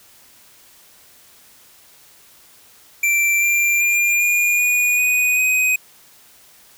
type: tone with pitch steps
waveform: square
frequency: 2349 / 2375 / 2401 / 2428 / 2454 / 2482 / 2509 Hz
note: D7 / D7 / D7 / D#7 / D#7 / D#7 / D#7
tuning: 0 / +19 / +38 / -43 / -25 / -5 / +14 cents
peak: -15 dBFS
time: 3.03-5.76 s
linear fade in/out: 5 ms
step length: 390 ms
effects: white hiss -49 dBFS RMS until 6.77 s